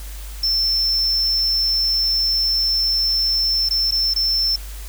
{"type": "tone with dropouts", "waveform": "triangle", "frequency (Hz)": 5340, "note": "E8", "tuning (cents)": 22, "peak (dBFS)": -15, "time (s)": [0.43, 4.56], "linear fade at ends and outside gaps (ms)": 5, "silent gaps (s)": [[3.69, 3.707], [3.91, 3.921], [4.138, 4.16]], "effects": ["added 50 Hz sine -30 dBFS peak until 4.88 s", "white hiss -40 dBFS RMS until 4.88 s"]}